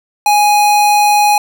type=tone; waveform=square; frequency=830.6 Hz; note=G#5; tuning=in tune; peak=-8 dBFS; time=0.26-1.38 s; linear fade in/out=2 ms; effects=none